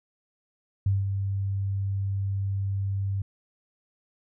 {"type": "tone with ADSR envelope", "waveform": "sine", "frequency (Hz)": 98.2, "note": "G2", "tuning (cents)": 4, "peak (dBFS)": -19, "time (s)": [0.86, 3.22], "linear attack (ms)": 4, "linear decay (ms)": 180, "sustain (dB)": -6, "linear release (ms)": 5, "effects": []}